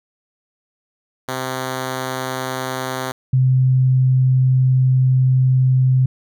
5% pulse / sine tone pair in turn, 130 / 129.42 Hz, C3 / C3, -11 / -19 cents, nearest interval unison, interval 8 cents, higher first, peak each -11 dBFS, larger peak neither, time 1.28-3.12 / 3.33-6.06 s, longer second, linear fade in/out 5 ms, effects none

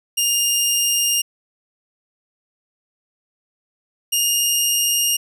15% pulse tone pair in turn, 2819 / 2833 Hz, F7 / F7, +16 / +24 cents, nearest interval unison, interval 8 cents, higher second, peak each -9 dBFS, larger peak neither, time 0.17-1.22 / 4.12-5.17 s, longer neither, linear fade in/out 10 ms, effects none

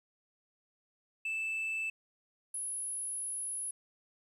sine tone pair in turn, 2637 / 10548 Hz, E7 / E9, 0 / 0 cents, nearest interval 2 octaves, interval 2400 cents, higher second, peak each -30 / -34 dBFS, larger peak first, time 1.25-1.9 / 2.54-3.71 s, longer second, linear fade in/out 5 ms, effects tanh soft clip ceiling -32 dBFS + 11-bit

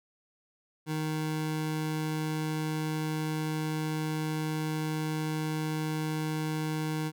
25% pulse tone, 155.56 Hz, D#3, in tune, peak -26 dBFS, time 0.86-7.12 s, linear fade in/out 50 ms, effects none

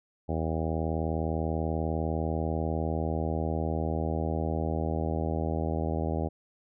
harmonic tone, 80.1 Hz, E2, 49 cents flat, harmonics 1 / 2 / 3 / 4 / 5 / 6 / 7 / 8 / 9 / 10, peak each -31 / -34 / -36 / -37 / -38 / -39 / -39 / -40 / -41 / -41 dBFS, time 0.28-6.29 s, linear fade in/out 20 ms, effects none

